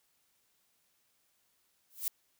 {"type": "noise with exponential growth", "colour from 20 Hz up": "violet", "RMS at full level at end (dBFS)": -29, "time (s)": [1.9, 2.08], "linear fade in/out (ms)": 1, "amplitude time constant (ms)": 39, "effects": ["white hiss -74 dBFS RMS until 2.39 s"]}